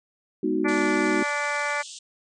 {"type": "chord", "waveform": "sine", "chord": "G# minor seventh", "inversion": "none", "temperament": "equal", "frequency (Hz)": [207.7, 246.9, 311.1, 370], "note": ["G#3", "B3", "D#4", "F#4"], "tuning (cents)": [0, 0, 0, 0], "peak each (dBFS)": [-30, -29, -25, -26], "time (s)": [0.43, 1.23], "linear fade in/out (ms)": 5}
{"type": "harmonic tone", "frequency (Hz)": 290.9, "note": "D4", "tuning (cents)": -16, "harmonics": [2, 3, 4, 5, 6, 7, 8], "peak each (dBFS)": [-32, -32, -32, -32, -32, -32, -32], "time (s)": [0.64, 1.83], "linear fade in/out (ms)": 20}
{"type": "band-pass noise", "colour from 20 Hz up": "white", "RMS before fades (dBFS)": -41, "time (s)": [0.68, 1.99], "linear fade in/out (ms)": 5, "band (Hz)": [2800, 8500], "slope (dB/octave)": 96}
{"effects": []}